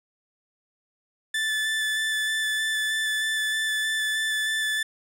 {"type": "tone with vibrato", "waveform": "30% pulse", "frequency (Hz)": 1751, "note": "A6", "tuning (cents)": -9, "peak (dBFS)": -21, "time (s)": [1.34, 4.83], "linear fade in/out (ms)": 5, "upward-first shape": "square", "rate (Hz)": 3.2, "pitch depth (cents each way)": 9, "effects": ["low-pass 12000 Hz 12 dB/octave"]}